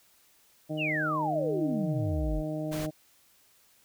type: harmonic tone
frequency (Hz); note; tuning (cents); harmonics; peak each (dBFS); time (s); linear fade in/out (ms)
154.4; D#3; -13; 1 / 2 / 3 / 4 / 5; -35 / -34 / -45 / -36 / -48; 0.69-2.91; 20
type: exponential sweep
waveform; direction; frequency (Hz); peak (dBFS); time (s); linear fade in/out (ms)
sine; down; 3028 to 38.89; -28; 0.77-2.43; 50
type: noise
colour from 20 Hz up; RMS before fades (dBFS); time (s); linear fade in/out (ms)
pink; -39; 2.71-2.87; 20
effects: white hiss -63 dBFS RMS until 3.84 s